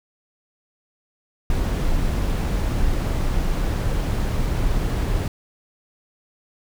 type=noise; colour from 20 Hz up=brown; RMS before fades=-21 dBFS; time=1.5-5.28 s; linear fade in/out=2 ms; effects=none